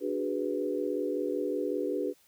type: chord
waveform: sine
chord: G# half-diminished seventh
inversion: second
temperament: equal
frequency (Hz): 293.7 / 370 / 415.3 / 493.9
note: D4 / F#4 / G#4 / B4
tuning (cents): 0 / 0 / 0 / 0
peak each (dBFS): -34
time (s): 0-2.14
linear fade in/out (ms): 50
effects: white hiss -64 dBFS RMS until 2.27 s